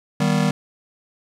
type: chord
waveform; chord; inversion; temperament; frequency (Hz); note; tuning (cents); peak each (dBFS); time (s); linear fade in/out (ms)
square; Eb augmented; none; just; 155.56 / 194.45 / 243.1; Eb3 / G3 / B3; 0 / -14 / -27; -21 / -21 / -24; 0.2-0.51; 5
effects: low-pass 9000 Hz 12 dB/octave + 9-bit